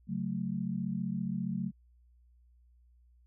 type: chord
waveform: sine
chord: F# minor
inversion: second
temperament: equal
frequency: 138.59 / 185 / 220 Hz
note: C#3 / F#3 / A3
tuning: 0 / 0 / 0 cents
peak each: -39 / -34 / -36 dBFS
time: 0.07-1.72 s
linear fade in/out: 50 ms
effects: added 60 Hz sine -60 dBFS peak until 3.26 s